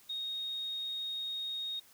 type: tone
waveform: sine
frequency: 3729 Hz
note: A#7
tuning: in tune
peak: -35 dBFS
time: 0.09-1.8 s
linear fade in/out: 10 ms
effects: white hiss -61 dBFS RMS until 1.93 s